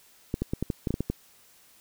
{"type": "clicks", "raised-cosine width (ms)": 3, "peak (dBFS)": -14, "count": 10, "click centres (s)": [0.341, 0.42, 0.535, 0.626, 0.702, 0.872, 0.906, 0.941, 1.006, 1.1], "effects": ["white hiss -58 dBFS RMS until 1.8 s"]}